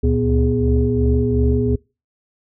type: tone cluster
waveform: sine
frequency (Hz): 70.1 / 72.9 / 117.7 / 247.6 / 414.4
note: C#2 / D2 / A#2 / B3 / G#4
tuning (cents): +20 / -12 / +17 / +5 / -4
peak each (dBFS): -20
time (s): 0.03-1.76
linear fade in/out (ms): 10
effects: noise-tail reverb RT60 0.3 s tail -25 dB re dry + tanh soft clip ceiling -4 dBFS